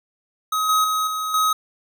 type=tone with level steps; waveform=square; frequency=1267 Hz; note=D#6; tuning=31 cents sharp; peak=-20 / -16 / -20 / -24 / -17 dBFS; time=0.52-1.53 s; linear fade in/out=5 ms; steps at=0.69 / 0.84 / 1.07 / 1.34 s; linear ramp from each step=2 ms; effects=none